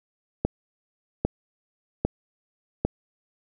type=click train; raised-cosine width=2 ms; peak=-8 dBFS; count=4; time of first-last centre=0.45-2.85 s; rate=1.25 Hz; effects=none